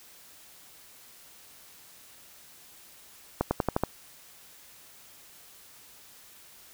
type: accelerating click train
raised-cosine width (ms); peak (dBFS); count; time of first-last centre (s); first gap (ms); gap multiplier
1; -10; 6; 3.41-3.836; 100; 0.92
effects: white hiss -53 dBFS RMS until 6.73 s